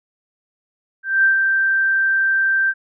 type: tone with ADSR envelope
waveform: sine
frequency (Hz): 1568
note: G6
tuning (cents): 0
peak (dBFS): -10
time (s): 1.03-2.74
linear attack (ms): 210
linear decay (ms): 120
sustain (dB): -4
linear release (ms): 49
effects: none